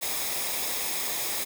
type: noise with comb filter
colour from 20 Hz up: white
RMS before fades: -30 dBFS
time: 0.01-1.45 s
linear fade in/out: 20 ms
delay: 0.68 ms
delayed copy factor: -0.5
effects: none